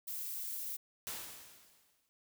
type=noise; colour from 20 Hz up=violet; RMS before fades=-41 dBFS; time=0.07-0.77 s; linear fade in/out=10 ms
type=noise with exponential decay; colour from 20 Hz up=white; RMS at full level=-40 dBFS; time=1.07-2.09 s; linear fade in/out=0 ms; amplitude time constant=220 ms
effects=none